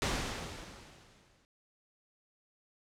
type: noise with exponential decay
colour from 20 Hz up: pink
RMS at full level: -30 dBFS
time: 0.02-1.45 s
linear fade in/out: 0 ms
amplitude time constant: 310 ms
effects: low-pass 7000 Hz 12 dB/octave